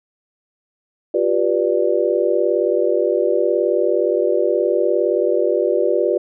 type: chord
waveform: sine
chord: G dominant seventh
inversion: third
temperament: just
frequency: 352.8 / 392 / 490 / 588 Hz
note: F4 / G4 / B4 / D5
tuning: +18 / 0 / -14 / +2 cents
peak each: -20 dBFS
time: 1.14-6.18 s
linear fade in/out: 5 ms
effects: none